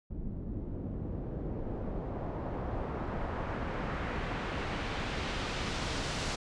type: noise with low-pass filter sweep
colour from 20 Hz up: pink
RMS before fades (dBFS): -36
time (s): 0.1-6.36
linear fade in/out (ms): 10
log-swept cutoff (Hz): 220 to 6500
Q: 0.91
effects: resampled to 22050 Hz